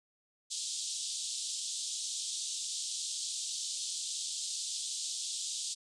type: band-pass noise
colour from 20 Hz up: white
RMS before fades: -38 dBFS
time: 0.5-5.75 s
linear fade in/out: 20 ms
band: 3300 to 8700 Hz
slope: 48 dB/octave
effects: resampled to 24000 Hz